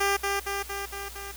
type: tone with echo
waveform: 10% pulse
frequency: 398.2 Hz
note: G4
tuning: 27 cents sharp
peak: -14 dBFS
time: 0-0.17 s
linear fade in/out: 10 ms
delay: 230 ms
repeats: 5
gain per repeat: -3 dB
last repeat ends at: 1.32 s
effects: added 60 Hz sine -44 dBFS peak until 1.36 s + white hiss -44 dBFS RMS until 1.36 s